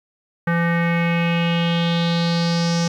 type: tone with low-pass filter sweep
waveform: square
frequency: 169.5 Hz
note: E3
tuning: 49 cents sharp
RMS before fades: -19 dBFS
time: 0.47-2.88 s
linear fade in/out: 5 ms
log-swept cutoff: 1700 to 5800 Hz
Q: 4.3
effects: 9-bit